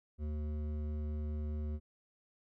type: tone with hard clipping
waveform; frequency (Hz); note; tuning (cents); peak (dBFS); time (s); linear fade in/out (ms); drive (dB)
triangle; 75.4; D2; +46; -37; 0.18-1.8; 50; 15
effects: none